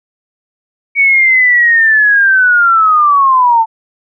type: linear sweep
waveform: sine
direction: down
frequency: 2249 to 880 Hz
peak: -5 dBFS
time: 0.95-3.66 s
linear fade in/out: 50 ms
effects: none